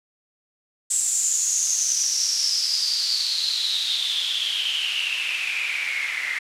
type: noise with band-pass filter sweep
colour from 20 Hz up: white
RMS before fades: -24 dBFS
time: 0.9-6.39 s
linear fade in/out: 10 ms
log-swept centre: 7800 to 2000 Hz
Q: 9.8
effects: low-pass 12000 Hz 12 dB/octave